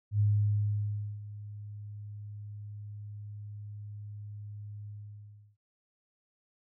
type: tone with ADSR envelope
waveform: sine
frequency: 103.83 Hz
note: G#2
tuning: in tune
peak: -22 dBFS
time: 0.11-5.57 s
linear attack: 89 ms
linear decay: 1000 ms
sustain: -18 dB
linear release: 690 ms
effects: none